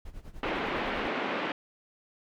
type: noise with tremolo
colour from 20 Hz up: brown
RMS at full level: -41 dBFS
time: 0.05-1.08 s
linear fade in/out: 5 ms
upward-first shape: sine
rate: 10 Hz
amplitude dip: 80%
type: band-pass noise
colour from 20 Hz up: pink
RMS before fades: -32 dBFS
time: 0.43-1.52 s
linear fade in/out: 2 ms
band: 220 to 2900 Hz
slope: 24 dB/octave
effects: none